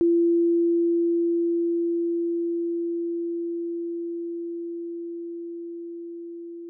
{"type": "tone with level ramp", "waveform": "sine", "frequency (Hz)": 340, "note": "F4", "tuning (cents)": -46, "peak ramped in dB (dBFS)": [-16, -35], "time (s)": [0.01, 6.69], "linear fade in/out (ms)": 0, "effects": []}